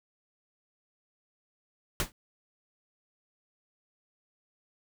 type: noise with exponential decay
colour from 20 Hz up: pink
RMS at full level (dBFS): -23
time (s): 2-2.12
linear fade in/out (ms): 1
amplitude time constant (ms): 24
effects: none